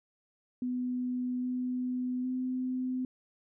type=tone with pitch steps; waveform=sine; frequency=249.6 / 251.2 / 255.2 Hz; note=B3 / B3 / C4; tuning=+19 / +30 / -43 cents; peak=-30 dBFS; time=0.62-3.05 s; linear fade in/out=2 ms; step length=810 ms; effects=none